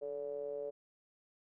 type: ring-modulated tone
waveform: triangle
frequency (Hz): 69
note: C#2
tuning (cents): -7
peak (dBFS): -33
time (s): 0.01-0.71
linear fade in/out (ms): 20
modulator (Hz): 504
effects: none